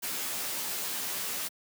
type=noise with comb filter; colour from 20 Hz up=white; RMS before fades=-34 dBFS; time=0.02-1.49 s; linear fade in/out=20 ms; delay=13 ms; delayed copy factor=-0.85; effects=high-pass 150 Hz 12 dB/octave